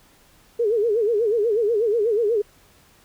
sine tone with vibrato, 440 Hz, A4, in tune, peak -17 dBFS, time 0.59-2.42 s, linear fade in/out 10 ms, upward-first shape sine, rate 8.2 Hz, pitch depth 150 cents each way, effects pink hiss -55 dBFS RMS until 3.04 s

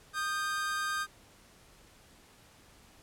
45% pulse tone pair together, 1231 / 1577.3 Hz, D#6 / G6, -19 / +10 cents, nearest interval major third, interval 429 cents, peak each -34 / -34 dBFS, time 0.13-1.07 s, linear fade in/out 50 ms, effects pink hiss -59 dBFS RMS until 3.02 s + low-pass 12000 Hz 12 dB/octave

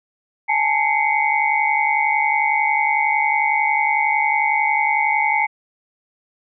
sine tone cluster, 834 / 885 / 2083 / 2228 Hz, G#5 / A5 / C7 / C#7, +7 / +10 / -8 / +8 cents, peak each -21 dBFS, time 0.48-5.47 s, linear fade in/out 20 ms, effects none

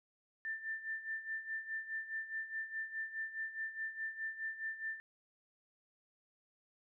sine tone with tremolo, 1781 Hz, A6, 21 cents sharp, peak -36 dBFS, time 0.45-5 s, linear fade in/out 0 ms, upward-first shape sine, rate 4.8 Hz, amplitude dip 75%, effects none

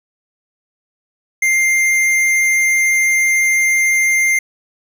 sine tone with hard clipping, 2102 Hz, C7, 7 cents sharp, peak -13 dBFS, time 1.42-4.39 s, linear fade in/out 5 ms, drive 12 dB, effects none

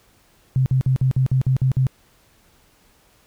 sine tone bursts, 130.81 Hz, C3, in tune, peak -14 dBFS, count 9, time 0.56-1.868 s, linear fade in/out 0 ms, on 100 ms, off 51 ms, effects pink hiss -57 dBFS RMS until 3.26 s

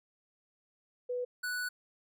sine / square tone pair in turn, 493.9 / 1480 Hz, B4 / F#6, 0 / 0 cents, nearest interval octave + perfect fifth, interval 1900 cents, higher second, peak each -32 / -34 dBFS, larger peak first, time 1.09-1.25 / 1.43-1.69 s, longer second, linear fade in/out 10 ms, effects none

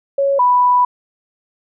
sine tone pair in turn, 554.4 / 987.8 Hz, C#5 / B5, 0 / 0 cents, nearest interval minor seventh, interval 1000 cents, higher second, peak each -12 / -9 dBFS, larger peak second, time 0.18-0.39 / 0.39-0.85 s, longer second, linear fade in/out 5 ms, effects none

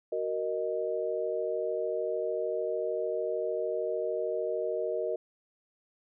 sine chord, D# minor, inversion first, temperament just, 373.4 / 466.7 / 622.3 Hz, F#4 / A#4 / D#5, +16 / +2 / 0 cents, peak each -35 / -32 / -33 dBFS, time 0.12-5.16 s, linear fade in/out 5 ms, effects none

